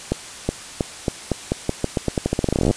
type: accelerating click train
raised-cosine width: 2 ms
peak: -5 dBFS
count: 27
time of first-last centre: 0.12-2.71 s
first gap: 370 ms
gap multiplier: 0.86
effects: white hiss -36 dBFS RMS until 2.76 s + resampled to 22050 Hz